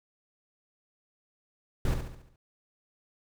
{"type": "noise with echo", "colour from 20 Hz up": "brown", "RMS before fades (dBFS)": -26, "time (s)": [1.85, 1.94], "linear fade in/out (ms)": 2, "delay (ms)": 70, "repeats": 6, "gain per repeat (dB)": -6, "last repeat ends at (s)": 2.36, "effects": []}